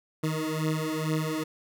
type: beating tone pair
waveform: 20% pulse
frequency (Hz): 155.56 / 157.76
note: D#3 / D#3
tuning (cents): 0 / +24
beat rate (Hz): 2.2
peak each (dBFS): -25 / -25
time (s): 0.23-1.44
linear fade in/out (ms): 10
effects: none